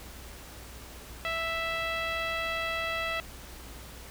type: tone with low-pass filter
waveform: 10% pulse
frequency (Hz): 659.3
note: E5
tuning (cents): 0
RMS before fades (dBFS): -32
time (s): 1.25-3.2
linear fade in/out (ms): 0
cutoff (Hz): 2800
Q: 1.3
effects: added 60 Hz sine -47 dBFS peak until 4.1 s + pink hiss -47 dBFS RMS until 4.1 s